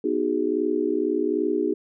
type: chord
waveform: sine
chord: G# minor seventh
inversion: first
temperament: just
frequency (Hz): 249.2 / 311.5 / 373.8 / 415.3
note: B3 / D#4 / F#4 / G#4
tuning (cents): +16 / +2 / +18 / 0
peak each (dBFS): -30 / -25 / -26 / -26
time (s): 0.04-1.74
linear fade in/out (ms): 5
effects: none